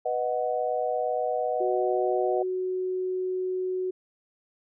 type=chord; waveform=sine; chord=B major; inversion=none; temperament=equal; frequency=493.9 / 622.3 / 740 Hz; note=B4 / D#5 / F#5; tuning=0 / 0 / 0 cents; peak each=-29 dBFS; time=0.05-2.43 s; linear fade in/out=10 ms
type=tone; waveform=sine; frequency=370 Hz; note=F#4; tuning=in tune; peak=-26 dBFS; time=1.6-3.91 s; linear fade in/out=10 ms
effects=none